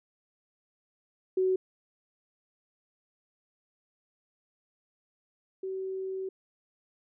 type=tone pair in turn; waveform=sine; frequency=374.2 / 380.3 Hz; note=F#4 / F#4; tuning=+20 / +48 cents; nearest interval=unison; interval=28 cents; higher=second; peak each=-23 / -32 dBFS; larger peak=first; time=1.37-1.56 / 5.63-6.29 s; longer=second; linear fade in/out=5 ms; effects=none